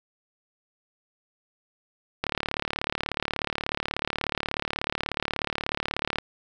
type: click train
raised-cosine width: 0.3 ms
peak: -10 dBFS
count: 145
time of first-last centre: 2.24-6.185 s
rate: 36.5 Hz
effects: none